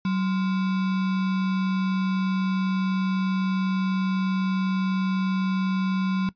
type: tone with sample-and-hold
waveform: sine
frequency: 188.5 Hz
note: F#3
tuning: 32 cents sharp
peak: -21 dBFS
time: 0.05-6.29 s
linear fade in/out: 2 ms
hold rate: 1225 Hz
effects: noise-tail reverb RT60 0.1 s tail -18 dB re dry + resampled to 11025 Hz